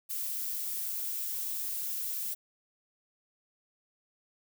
violet noise, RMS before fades -35 dBFS, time 0.09-2.35 s, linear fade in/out 20 ms, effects none

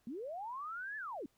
sine linear two-way sweep, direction up then down, 210 to 1760 to 229.1 Hz, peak -40 dBFS, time 0.07-1.26 s, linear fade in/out 2 ms, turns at 0.97 s, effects pink hiss -75 dBFS RMS until 1.37 s

